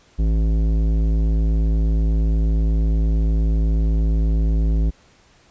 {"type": "tone with tanh clipping", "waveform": "sine", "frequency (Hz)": 54.2, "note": "A1", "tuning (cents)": -25, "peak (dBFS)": -17, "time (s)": [0.18, 4.91], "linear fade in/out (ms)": 20, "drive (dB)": 14, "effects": ["pink hiss -54 dBFS RMS until 5.5 s", "resampled to 16000 Hz"]}